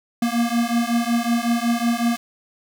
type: beating tone pair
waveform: square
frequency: 232.8 / 238.2 Hz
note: A#3 / A#3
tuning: -2 / +38 cents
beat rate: 5.4 Hz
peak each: -22 dBFS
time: 0.22-2.17 s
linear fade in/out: 5 ms
effects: none